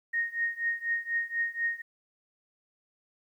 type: tone with tremolo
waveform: sine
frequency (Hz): 1859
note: A#6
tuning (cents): -5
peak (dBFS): -24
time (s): 0.13-1.82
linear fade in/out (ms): 10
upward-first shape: triangle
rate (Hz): 4.1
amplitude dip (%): 95
effects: 11-bit